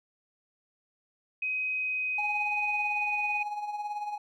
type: tone with pitch glide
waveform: sine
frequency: 2521 to 2489 Hz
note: D#7 to D#7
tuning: +22 to 0 cents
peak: -28 dBFS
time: 1.42-3.43 s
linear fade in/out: 5 ms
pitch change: -22 cents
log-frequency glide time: 1.71-3.16 s
type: tone with tremolo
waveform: triangle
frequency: 833 Hz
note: G#5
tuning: 5 cents sharp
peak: -28 dBFS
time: 2.18-4.18 s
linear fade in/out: 5 ms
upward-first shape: sine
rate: 18 Hz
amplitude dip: 55%
effects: none